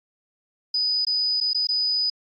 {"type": "tone with dropouts", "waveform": "sine", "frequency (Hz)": 4978, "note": "D#8", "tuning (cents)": 0, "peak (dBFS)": -20, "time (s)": [0.74, 2.1], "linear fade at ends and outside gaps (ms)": 5, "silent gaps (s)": [[1.05, 1.068], [1.403, 1.41], [1.533, 1.546], [1.671, 1.688]], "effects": ["AAC 64 kbps"]}